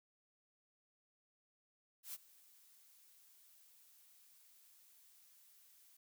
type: noise with ADSR envelope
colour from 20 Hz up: blue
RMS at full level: -45 dBFS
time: 2.03-5.97 s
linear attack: 110 ms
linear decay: 29 ms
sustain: -21 dB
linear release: 5 ms
effects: none